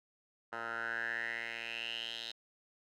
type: tone with band-pass filter sweep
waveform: 10% pulse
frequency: 115.4 Hz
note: A#2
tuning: 17 cents flat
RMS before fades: -40 dBFS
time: 0.52-2.32 s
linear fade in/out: 10 ms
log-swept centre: 1200 to 3700 Hz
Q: 6.7
effects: none